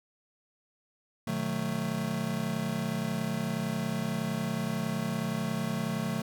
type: chord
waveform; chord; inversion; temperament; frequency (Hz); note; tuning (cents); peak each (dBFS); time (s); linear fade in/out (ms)
square; B dominant seventh; none; just; 123.47 / 154.34 / 185.21 / 222.2; B2 / D#3 / F#3 / A3; 0 / -14 / +2 / +17; -40 / -36 / -36 / -34; 1.27-6.22; 5
effects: none